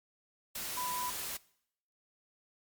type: tone in noise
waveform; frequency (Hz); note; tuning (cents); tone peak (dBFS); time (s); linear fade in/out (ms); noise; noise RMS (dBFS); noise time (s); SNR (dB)
sine; 994; B5; +11; -35; 0.77-1.1; 5; white; -39; 0.55-1.37; +1
effects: noise-tail reverb RT60 0.7 s tail -22 dB re dry + MP3 96 kbps